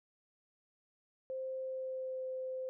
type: tone with pitch glide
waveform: sine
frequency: 523.3 to 517.9 Hz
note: C5 to C5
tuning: 0 to -18 cents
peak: -37 dBFS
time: 1.3-2.69 s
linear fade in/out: 0 ms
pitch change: -18 cents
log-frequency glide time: 1.6-2.25 s
effects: none